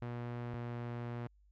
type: tone pair in turn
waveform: sawtooth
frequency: 120.2 / 119.58 Hz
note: B2 / A#2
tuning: -46 / +45 cents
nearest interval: unison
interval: 9 cents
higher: first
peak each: -35 / -35 dBFS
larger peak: neither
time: 0.02-0.54 / 0.54-1.27 s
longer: second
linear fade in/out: 0 ms
effects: added 50 Hz sine -63 dBFS peak until 1.51 s + low-pass 2000 Hz 12 dB/octave